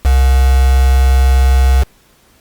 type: tone with quantisation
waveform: sine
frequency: 65.41 Hz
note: C2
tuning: in tune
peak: -6 dBFS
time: 0.04-1.84 s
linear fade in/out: 20 ms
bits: 3
effects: pink hiss -50 dBFS RMS until 2.4 s + Opus 48 kbps

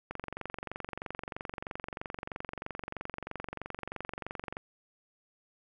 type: click train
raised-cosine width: 0.5 ms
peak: -22 dBFS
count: 104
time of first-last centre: 0.11-4.569 s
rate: 23.1 Hz
effects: none

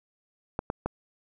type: clicks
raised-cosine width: 1 ms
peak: -14 dBFS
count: 3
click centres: 0.591 / 0.701 / 0.86 s
effects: none

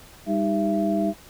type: tone cluster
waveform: sine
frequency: 200 / 310.8 / 392 / 670 Hz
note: G3 / D#4 / G4 / E5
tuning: +35 / -2 / 0 / +28 cents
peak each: -24 / -25 / -32 / -25 dBFS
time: 0.26-1.14 s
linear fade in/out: 50 ms
effects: pink hiss -48 dBFS RMS until 1.29 s

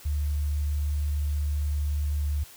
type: tone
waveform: sine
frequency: 73.42 Hz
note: D2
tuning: in tune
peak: -24 dBFS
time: 0.05-2.44 s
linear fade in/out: 10 ms
effects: white hiss -49 dBFS RMS until 2.56 s

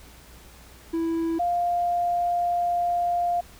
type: tone pair in turn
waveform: triangle / sine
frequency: 329.6 / 700.2 Hz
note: E4 / F5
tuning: 0 / +4 cents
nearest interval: octave + minor second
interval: 1304 cents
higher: second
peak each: -21 dBFS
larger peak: neither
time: 0.93-1.39 / 1.39-3.41 s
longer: second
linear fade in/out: 10 ms
effects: added 60 Hz sine -50 dBFS peak until 3.59 s + pink hiss -50 dBFS RMS until 3.59 s

